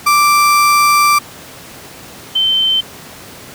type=tone pair in turn; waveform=35% pulse / sine; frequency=1174.7 / 3093 Hz; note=D6 / G7; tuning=0 / -24 cents; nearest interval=octave + perfect fourth; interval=1676 cents; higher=second; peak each=-6 / -10 dBFS; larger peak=first; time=0.06-1.19 / 2.35-2.81 s; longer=first; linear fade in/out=10 ms; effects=pink hiss -34 dBFS RMS until 3.54 s + high-pass 100 Hz 12 dB/octave